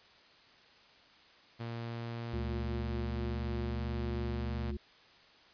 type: tone with pitch glide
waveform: sawtooth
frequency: 116.54 to 118.58 Hz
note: A#2 to A#2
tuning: 0 to +30 cents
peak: -34 dBFS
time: 1.59-4.72 s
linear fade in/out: 20 ms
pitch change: +30 cents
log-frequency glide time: 1.71-4.06 s
type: harmonic tone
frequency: 71.4 Hz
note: D2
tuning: 48 cents flat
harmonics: 1 / 3 / 5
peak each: -36 / -41 / -43 dBFS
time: 2.33-4.77 s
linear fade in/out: 5 ms
effects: white hiss -60 dBFS RMS until 5.53 s + resampled to 11025 Hz